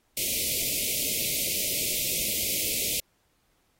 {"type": "band-stop noise", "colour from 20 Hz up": "white", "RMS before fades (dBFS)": -28, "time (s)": [0.17, 3], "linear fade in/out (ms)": 2, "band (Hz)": [640, 2100], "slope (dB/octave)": 96, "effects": ["pink hiss -70 dBFS RMS until 3.79 s", "AAC 48 kbps"]}